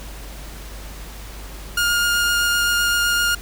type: tone with vibrato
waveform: sawtooth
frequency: 1417 Hz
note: F6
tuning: 25 cents sharp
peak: -13 dBFS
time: 1.77-3.35 s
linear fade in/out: 5 ms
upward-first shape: triangle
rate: 7.8 Hz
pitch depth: 11 cents each way
effects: added 50 Hz sine -34 dBFS peak until 3.41 s + pink hiss -39 dBFS RMS until 3.41 s